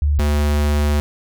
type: tone pair in turn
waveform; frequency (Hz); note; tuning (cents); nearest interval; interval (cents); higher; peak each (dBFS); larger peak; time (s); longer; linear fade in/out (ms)
sine / square; 73.1 / 73.69; D2 / D2; -7 / +6; unison; 13; second; -13 / -15; first; 0.02-0.19 / 0.19-1; second; 0
effects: none